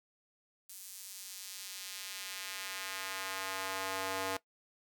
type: tone with high-pass filter sweep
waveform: square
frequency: 95.5 Hz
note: G2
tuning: 45 cents flat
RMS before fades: -41 dBFS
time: 0.69-4.37 s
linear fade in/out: 5 ms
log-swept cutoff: 8600 to 540 Hz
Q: 0.78
effects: noise-tail reverb RT60 0.1 s tail -19 dB re dry